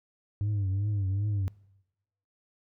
sine tone with vibrato, 100 Hz, G2, 35 cents sharp, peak -23 dBFS, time 0.41-1.48 s, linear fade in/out 0 ms, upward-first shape triangle, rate 2.6 Hz, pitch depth 110 cents each way, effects noise-tail reverb RT60 0.9 s tail -25 dB re dry + tanh soft clip ceiling -25 dBFS

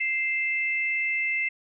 sine tone pair together, 2093 / 2637 Hz, C7 / E7, 0 / 0 cents, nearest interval major third, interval 400 cents, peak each -25 / -29 dBFS, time 0-1.49 s, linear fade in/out 10 ms, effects none

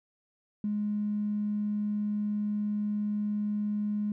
triangle tone with tanh clipping, 208.5 Hz, G#3, 7 cents sharp, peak -27 dBFS, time 0.64-4.12 s, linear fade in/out 2 ms, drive 2 dB, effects none

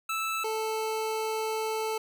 25% pulse tone pair in turn, 1316 / 439.2 Hz, E6 / A4, -3 / -3 cents, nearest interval octave + perfect fifth, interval 1900 cents, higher first, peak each -25 dBFS, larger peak neither, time 0.09-0.44 / 0.44-1.98 s, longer second, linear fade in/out 5 ms, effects none

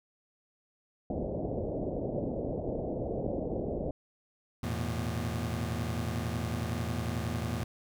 white low-pass noise, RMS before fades -34 dBFS, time 1.1-3.91 s, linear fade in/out 2 ms, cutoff 640 Hz, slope 48 dB/octave
25% pulse chord, E suspended fourth, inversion none, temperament equal with one note detuned, 82.41 / 110 / 121 Hz, E2 / A2 / B2, 0 / 0 / -35 cents, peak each -32 / -32 / -33 dBFS, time 4.63-7.64 s, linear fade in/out 5 ms
effects none

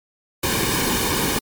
pink noise with comb filter, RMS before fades -21 dBFS, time 0.43-1.39 s, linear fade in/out 5 ms, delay 1.5 ms, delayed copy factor -0.7, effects MP3 96 kbps

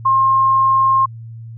sine tone, 1066 Hz, C6, 32 cents sharp, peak -10 dBFS, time 0.05-1.06 s, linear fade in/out 10 ms, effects added 114 Hz sine -30 dBFS peak until 1.57 s

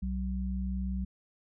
sine tone pair together, 63 / 188.8 Hz, B1 / F#3, +35 / +35 cents, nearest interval octave + perfect fifth, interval 1900 cents, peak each -32 / -34 dBFS, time 0.02-1.05 s, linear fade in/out 10 ms, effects none

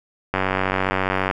click train, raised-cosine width 0.5 ms, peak -5 dBFS, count 93, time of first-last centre 0.34-1.311 s, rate 94.7 Hz, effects none

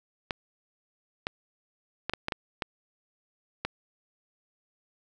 clicks, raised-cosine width 0.3 ms, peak -13 dBFS, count 8, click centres 0.308 / 1.269 / 2.096 / 2.136 / 2.284 / 2.322 / 2.622 / 3.65 s, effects none

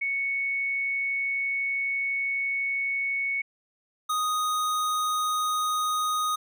sine / square tone pair in turn, 2217 / 1244.2 Hz, C#7 / D#6, 0 / 0 cents, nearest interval minor seventh, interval 1000 cents, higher first, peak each -25 dBFS, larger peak neither, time 0.01-3.42 / 4.09-6.36 s, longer first, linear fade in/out 10 ms, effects none

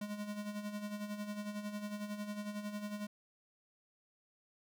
square tone with tremolo, 207.7 Hz, G#3, in tune, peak -38 dBFS, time 0.01-3.07 s, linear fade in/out 5 ms, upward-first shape sine, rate 11 Hz, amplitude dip 60%, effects none

